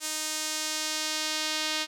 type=tone with band-pass filter sweep; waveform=sawtooth; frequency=310 Hz; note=D#4; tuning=6 cents flat; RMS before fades=-31 dBFS; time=0-1.87 s; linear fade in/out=50 ms; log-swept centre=7600 to 4100 Hz; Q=1.2; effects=none